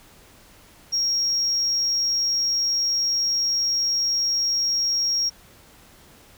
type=tone; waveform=sine; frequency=5590 Hz; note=F8; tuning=1 cent sharp; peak=-18 dBFS; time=0.92-5.3 s; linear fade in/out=20 ms; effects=tanh soft clip ceiling -17 dBFS + pink hiss -51 dBFS RMS until 6.37 s